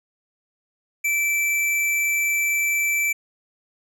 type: tone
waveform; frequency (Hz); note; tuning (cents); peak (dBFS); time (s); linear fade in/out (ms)
square; 2327; D7; -17; -20; 1.04-3.13; 10
effects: none